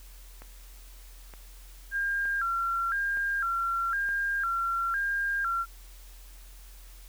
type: click train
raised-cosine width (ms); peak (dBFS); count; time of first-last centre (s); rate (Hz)
0.5; -31; 5; 0.42-4.09; 1.09
type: tone with vibrato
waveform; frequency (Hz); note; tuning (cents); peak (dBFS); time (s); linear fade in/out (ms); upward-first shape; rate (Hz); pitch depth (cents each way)
sine; 1482; F#6; +2; -26; 1.91-5.66; 50; square; 0.99; 140
effects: added 43 Hz sine -46 dBFS peak until 7.08 s + white hiss -55 dBFS RMS until 7.08 s